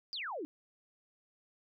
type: exponential sweep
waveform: sine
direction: down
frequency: 5040 to 275.9 Hz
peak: -37 dBFS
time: 0.13-0.45 s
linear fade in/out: 0 ms
effects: none